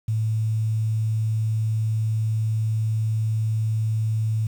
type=tone; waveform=sine; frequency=110 Hz; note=A2; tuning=in tune; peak=-20 dBFS; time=0.08-4.47 s; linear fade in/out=5 ms; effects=8-bit